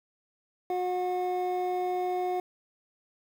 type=tone pair together; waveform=triangle; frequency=362.7 / 725.8 Hz; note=F#4 / F#5; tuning=-34 / -34 cents; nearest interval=octave; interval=1200 cents; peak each=-28 dBFS; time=0.7-2.4 s; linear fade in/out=2 ms; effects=9-bit